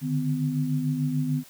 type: tone cluster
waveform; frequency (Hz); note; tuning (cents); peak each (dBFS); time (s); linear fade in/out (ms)
sine; 144.2 / 151 / 253.1; D3 / D3 / B3; -31 / +48 / +43; -32 / -26 / -27; 0.01-1.44; 50
effects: white hiss -51 dBFS RMS until 1.49 s